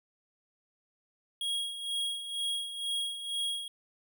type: tone with tremolo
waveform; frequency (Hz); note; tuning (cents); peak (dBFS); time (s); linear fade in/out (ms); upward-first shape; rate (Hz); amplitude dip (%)
square; 3293; G#7; -15; -30; 1.41-3.68; 2; sine; 2.1; 65
effects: none